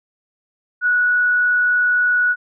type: tone with frequency modulation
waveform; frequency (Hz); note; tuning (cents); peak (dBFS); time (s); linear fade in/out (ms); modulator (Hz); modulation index
sine; 1468; F#6; -14; -13; 0.81-2.36; 50; 43.4; 0.21
effects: none